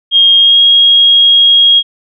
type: tone with pitch glide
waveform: sine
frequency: 3240 to 3276 Hz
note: G#7 to G#7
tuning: -43 to -24 cents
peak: -3 dBFS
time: 0.11-1.83 s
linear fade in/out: 50 ms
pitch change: +19 cents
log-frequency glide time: 0.38-0.6 s
effects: none